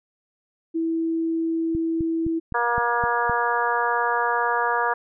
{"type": "tone", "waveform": "sine", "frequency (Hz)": 327.6, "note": "E4", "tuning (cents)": -11, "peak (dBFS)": -21, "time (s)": [0.74, 2.4], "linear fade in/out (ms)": 20}
{"type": "click train", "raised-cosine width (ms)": 5, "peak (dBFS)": -19, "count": 7, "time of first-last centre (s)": [1.75, 3.296], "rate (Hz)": 3.88}
{"type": "harmonic tone", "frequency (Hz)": 237.9, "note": "A#3", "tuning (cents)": 35, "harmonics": [2, 3, 4, 5, 6, 7], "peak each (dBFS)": [-28, -28, -24, -27, -29, -27], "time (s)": [2.54, 4.94], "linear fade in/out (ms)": 10}
{"effects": []}